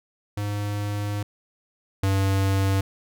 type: tone pair in turn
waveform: square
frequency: 102.9 / 97.12 Hz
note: G#2 / G2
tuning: -16 / -16 cents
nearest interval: minor second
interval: 100 cents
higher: first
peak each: -26 / -20 dBFS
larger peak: second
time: 0.37-1.23 / 2.03-2.81 s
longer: first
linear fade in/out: 5 ms
effects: none